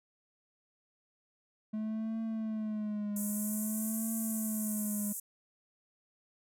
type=tone with vibrato; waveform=triangle; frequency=214.8 Hz; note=A3; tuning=41 cents flat; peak=-31 dBFS; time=1.73-5.13 s; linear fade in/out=10 ms; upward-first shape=triangle; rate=0.52 Hz; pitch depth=78 cents each way
type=band-pass noise; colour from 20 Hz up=white; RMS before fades=-40 dBFS; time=3.16-5.2 s; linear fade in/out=5 ms; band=7000 to 14000 Hz; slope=48 dB/octave
effects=none